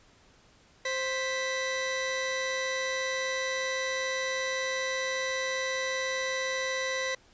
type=tone pair together; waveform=sawtooth; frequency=523.8 / 1975.5 Hz; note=C5 / B6; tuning=+2 / 0 cents; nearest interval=octave + major seventh; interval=2298 cents; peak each=-28 dBFS; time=0.85-7.15 s; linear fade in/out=5 ms; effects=pink hiss -60 dBFS RMS until 7.33 s + resampled to 16000 Hz